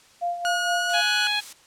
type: tone with tremolo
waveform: sine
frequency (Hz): 697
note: F5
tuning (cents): -4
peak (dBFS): -22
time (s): 0.21-1.02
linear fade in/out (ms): 20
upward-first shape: sine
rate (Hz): 4.3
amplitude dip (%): 65
type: tone with pitch glide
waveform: sawtooth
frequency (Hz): 1447 to 1474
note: F#6 to F#6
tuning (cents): -39 to -7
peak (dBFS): -20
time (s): 0.45-1.27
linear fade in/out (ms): 0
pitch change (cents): +32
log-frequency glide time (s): 0.69-1.14
type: noise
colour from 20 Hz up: blue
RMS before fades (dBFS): -35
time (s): 0.89-1.53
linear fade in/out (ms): 5
type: harmonic tone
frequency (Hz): 834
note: G#5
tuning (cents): +7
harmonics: 1 / 2 / 3 / 4 / 5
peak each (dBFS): -31 / -29 / -28 / -27 / -28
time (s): 0.93-1.41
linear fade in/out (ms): 20
effects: white hiss -54 dBFS RMS until 1.66 s + low-pass 8000 Hz 12 dB/octave